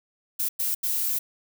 violet noise bursts at uneven times, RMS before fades -26 dBFS, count 3, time 0.39-0.49 / 0.59-0.75 / 0.83-1.19 s, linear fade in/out 10 ms, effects none

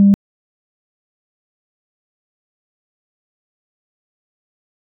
sine tone, 199.5 Hz, G3, 31 cents sharp, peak -5 dBFS, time 0-0.14 s, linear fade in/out 0 ms, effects tanh soft clip ceiling -2 dBFS

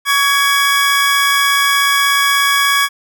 25% pulse tone pair together, 1128 / 1663.7 Hz, C#6 / G#6, +30 / +3 cents, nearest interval perfect fifth, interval 673 cents, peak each -10 dBFS, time 0.05-2.89 s, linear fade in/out 50 ms, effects none

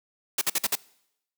white noise bursts, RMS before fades -24 dBFS, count 5, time 0.38-0.754 s, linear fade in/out 5 ms, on 34 ms, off 51 ms, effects noise-tail reverb RT60 0.8 s tail -23 dB re dry + high-pass 200 Hz 12 dB/octave

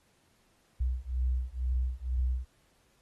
sine beating tone pair, 61.74 / 63.84 Hz, B1 / C2, 0 / -42 cents, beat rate 2.1 Hz, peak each -31 / -31 dBFS, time 0.8-2.45 s, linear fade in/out 10 ms, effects pink hiss -69 dBFS RMS until 3.01 s + AAC 32 kbps

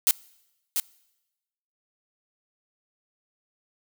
blue noise with echo, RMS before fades -19 dBFS, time 0.07-0.11 s, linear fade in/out 0 ms, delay 690 ms, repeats 1, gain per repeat -6 dB, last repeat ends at 0.8 s, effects noise-tail reverb RT60 1.0 s tail -24 dB re dry

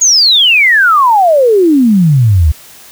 sine exponential sweep, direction down, 6820 to 71 Hz, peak -4 dBFS, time 0.01-2.52 s, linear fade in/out 10 ms, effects white hiss -36 dBFS RMS until 2.91 s

